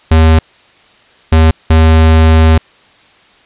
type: tone bursts at uneven times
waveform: square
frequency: 80 Hz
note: D#2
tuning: 49 cents sharp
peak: -4 dBFS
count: 3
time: 0.11-0.39 / 1.32-1.51 / 1.7-2.58 s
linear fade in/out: 5 ms
effects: white hiss -45 dBFS RMS until 3.45 s + resampled to 8000 Hz